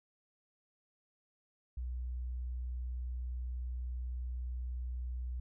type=tone; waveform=sine; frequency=61.74 Hz; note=B1; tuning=in tune; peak=-36 dBFS; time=1.77-5.4 s; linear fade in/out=5 ms; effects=none